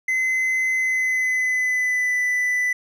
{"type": "tone with pitch glide", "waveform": "triangle", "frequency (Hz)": [2046, 1990.1], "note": ["C7", "B6"], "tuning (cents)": [-39, 13], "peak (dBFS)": -17, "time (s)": [0.08, 2.73], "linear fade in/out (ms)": 5, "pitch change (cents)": -48, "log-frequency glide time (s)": [0.75, 2.2], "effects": []}